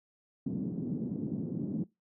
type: band-pass noise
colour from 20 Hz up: white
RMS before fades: -35 dBFS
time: 0.46-1.84 s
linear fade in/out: 5 ms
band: 150 to 260 Hz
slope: 24 dB/octave
effects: noise-tail reverb RT60 0.2 s tail -22 dB re dry